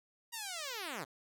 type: linear sweep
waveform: 5% pulse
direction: down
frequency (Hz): 957 to 120.3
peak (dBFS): -28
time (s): 0.32-1.05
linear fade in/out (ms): 20
effects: none